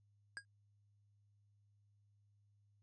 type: tone with exponential decay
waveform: square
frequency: 1630 Hz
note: G#6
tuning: 33 cents flat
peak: -40 dBFS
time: 0.37-0.45 s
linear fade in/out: 0 ms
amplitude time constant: 16 ms
effects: added 102 Hz sine -70 dBFS peak until 2.82 s + resampled to 22050 Hz